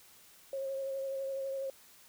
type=tone with vibrato; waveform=sine; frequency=541 Hz; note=C#5; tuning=42 cents flat; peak=-34 dBFS; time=0.53-1.7 s; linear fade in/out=2 ms; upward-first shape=sine; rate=12 Hz; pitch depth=20 cents each way; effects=white hiss -59 dBFS RMS until 2.08 s